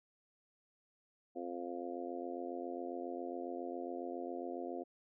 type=harmonic tone; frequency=87.31 Hz; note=F2; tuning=in tune; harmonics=3 / 4 / 5 / 6 / 7 / 8; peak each=-46 / -44 / -49 / -47 / -54 / -46 dBFS; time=1.35-4.84 s; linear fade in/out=20 ms; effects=none